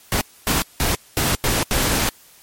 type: noise bursts at uneven times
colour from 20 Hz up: pink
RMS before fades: -19 dBFS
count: 6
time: 0.12-0.21 / 0.47-0.62 / 0.8-0.95 / 1.17-1.35 / 1.44-1.63 / 1.71-2.09 s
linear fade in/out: 0 ms
effects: white hiss -49 dBFS RMS until 2.42 s + MP3 64 kbps